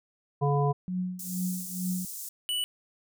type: harmonic tone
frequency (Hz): 142.6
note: C#3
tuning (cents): +49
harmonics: 1 / 3 / 5 / 7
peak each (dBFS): -24 / -29 / -31 / -32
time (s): 0.41-0.73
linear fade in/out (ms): 20
type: tone with tremolo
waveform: sine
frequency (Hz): 182.5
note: F#3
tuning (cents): -24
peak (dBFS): -26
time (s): 0.88-2.05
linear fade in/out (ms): 0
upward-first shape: triangle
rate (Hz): 2.2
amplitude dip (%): 95
type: high-pass noise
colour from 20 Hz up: pink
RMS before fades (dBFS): -39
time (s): 1.19-2.29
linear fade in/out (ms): 5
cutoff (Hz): 6700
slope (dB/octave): 24
type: tone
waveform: square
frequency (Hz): 2960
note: F#7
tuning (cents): 0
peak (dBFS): -28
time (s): 2.49-2.64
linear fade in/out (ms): 0
effects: none